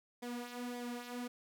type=tone with flanger; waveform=sawtooth; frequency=243.2 Hz; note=B3; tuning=26 cents flat; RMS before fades=-43 dBFS; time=0.22-1.28 s; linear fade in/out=10 ms; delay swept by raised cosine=0.71 to 4.01 ms; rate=1.8 Hz; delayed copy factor=-0.65; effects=none